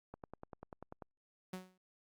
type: click train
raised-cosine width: 1 ms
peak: -33 dBFS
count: 10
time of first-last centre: 0.14-1.022 s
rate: 10.2 Hz
type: tone with exponential decay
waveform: sawtooth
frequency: 185 Hz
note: F#3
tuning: in tune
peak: -36 dBFS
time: 1.53-1.78 s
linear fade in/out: 5 ms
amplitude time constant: 54 ms
effects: Opus 48 kbps